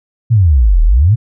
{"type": "exponential two-way sweep", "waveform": "sine", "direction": "down then up", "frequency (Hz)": [123.47, 36.99, 123.47], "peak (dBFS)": -5, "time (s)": [0.3, 1.16], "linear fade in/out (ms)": 20, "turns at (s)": 0.83, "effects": []}